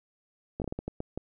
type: slowing click train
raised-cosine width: 2 ms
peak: -20 dBFS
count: 9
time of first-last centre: 0.6-1.176 s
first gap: 18 ms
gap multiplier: 1.38
effects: none